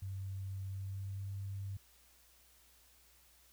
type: tone with pitch glide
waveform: sine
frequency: 96.5 to 98.3 Hz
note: G2 to G2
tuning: -27 to +5 cents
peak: -39 dBFS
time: 0.02-1.77 s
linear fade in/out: 5 ms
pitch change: +32 cents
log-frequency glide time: 0.69-1.21 s
effects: added 60 Hz sine -70 dBFS peak until 3.52 s + white hiss -66 dBFS RMS until 3.52 s